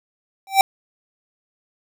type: tone with exponential growth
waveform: square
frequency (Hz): 777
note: G5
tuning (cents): -16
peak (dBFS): -6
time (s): 0.47-0.61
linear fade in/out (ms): 1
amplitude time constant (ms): 30
effects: none